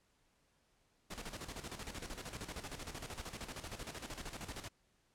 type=noise with tremolo; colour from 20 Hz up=pink; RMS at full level=-44 dBFS; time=1.1-4.69 s; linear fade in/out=10 ms; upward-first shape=square; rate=13 Hz; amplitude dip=65%; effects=pink hiss -75 dBFS RMS until 5.14 s + low-pass 10000 Hz 12 dB/octave